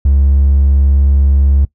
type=tone; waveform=triangle; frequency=69.3 Hz; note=C#2; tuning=in tune; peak=-4 dBFS; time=0.05-1.65 s; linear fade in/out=5 ms; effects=noise-tail reverb RT60 0.1 s tail -20 dB re dry + tanh soft clip ceiling 0 dBFS